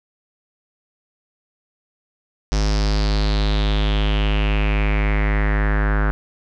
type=tone with low-pass filter sweep; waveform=square; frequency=51.8 Hz; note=G#1; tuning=4 cents flat; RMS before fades=-18 dBFS; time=2.52-6.11 s; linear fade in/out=0 ms; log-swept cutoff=5600 to 1500 Hz; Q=4.8; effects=none